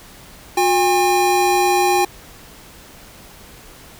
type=tone pair together; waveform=square; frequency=360.4 / 809 Hz; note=F#4 / G#5; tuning=-45 / -46 cents; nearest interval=octave + major second; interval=1399 cents; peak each=-18 / -16 dBFS; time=0.57-2.05 s; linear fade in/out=5 ms; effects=pink hiss -42 dBFS RMS until 3.99 s